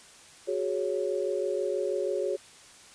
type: chord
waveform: sine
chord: F# suspended second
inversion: none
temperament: just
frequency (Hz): 370 / 416.2 / 555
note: F#4 / G#4 / C#5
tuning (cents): 0 / +4 / +2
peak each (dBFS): -31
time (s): 0.47-2.37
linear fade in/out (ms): 20
effects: white hiss -52 dBFS RMS until 2.94 s + resampled to 22050 Hz